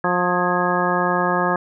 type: harmonic tone with a mistuned harmonic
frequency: 178 Hz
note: F3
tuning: 33 cents sharp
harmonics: 1 / 2 / 3 / 4 / 5 / 6 / 7 / 9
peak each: -25 / -25 / -25 / -25 / -25 / -25 / -25 / -25 dBFS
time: 0.04-1.56 s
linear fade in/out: 2 ms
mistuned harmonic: 9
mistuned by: +55 cents
effects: none